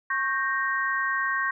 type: chord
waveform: sine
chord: G diminished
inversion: second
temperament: equal with one note detuned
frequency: 1096 / 1568 / 1864.7 Hz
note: Db6 / G6 / Bb6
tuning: -20 / 0 / 0 cents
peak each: -28 dBFS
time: 0.1-1.51 s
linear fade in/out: 5 ms
effects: none